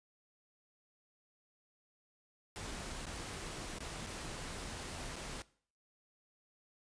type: noise with dropouts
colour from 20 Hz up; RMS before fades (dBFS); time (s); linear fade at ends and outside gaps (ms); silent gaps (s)
pink; -44; 2.56-5.42; 0; 3.055-3.067 / 3.785-3.805 / 4.064-4.069 / 5.158-5.164
effects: noise-tail reverb RT60 0.5 s tail -20 dB re dry + resampled to 22050 Hz